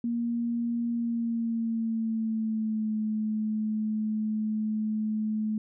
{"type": "tone with pitch glide", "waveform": "sine", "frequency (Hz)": [235.2, 215.7], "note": ["A#3", "A3"], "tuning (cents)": [16, -34], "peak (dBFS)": -26, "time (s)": [0.04, 5.58], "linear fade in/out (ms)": 2, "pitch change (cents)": -150, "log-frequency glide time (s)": [0.91, 2.94], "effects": []}